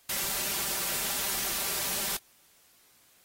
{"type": "noise with comb filter", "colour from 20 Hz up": "white", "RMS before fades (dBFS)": -31, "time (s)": [0.09, 2.17], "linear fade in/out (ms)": 5, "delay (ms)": 5.1, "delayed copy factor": 0.5, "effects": ["white hiss -62 dBFS RMS until 3.24 s", "AAC 48 kbps"]}